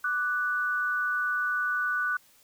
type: tone pair together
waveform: sine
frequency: 1174.7 / 1481.9 Hz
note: D6 / F#6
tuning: 0 / +2 cents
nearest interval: major third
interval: 402 cents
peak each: -32 / -26 dBFS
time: 0.04-2.17 s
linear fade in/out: 5 ms
effects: white hiss -60 dBFS RMS until 2.43 s